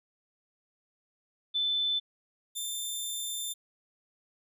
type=tone pair in turn; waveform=sine / 15% pulse; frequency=3520 / 3571 Hz; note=A7 / A7; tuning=0 / +25 cents; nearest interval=unison; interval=25 cents; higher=second; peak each=-26 dBFS; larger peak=neither; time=1.54-2 / 2.55-3.54 s; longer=second; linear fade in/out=20 ms; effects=none